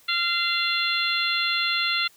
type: harmonic tone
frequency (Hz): 690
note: F5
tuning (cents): -21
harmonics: 2 / 3 / 4 / 5 / 6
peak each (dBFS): -28 / -28 / -28 / -28 / -28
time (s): 0.08-2.08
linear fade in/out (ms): 10
effects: white hiss -56 dBFS RMS until 2.16 s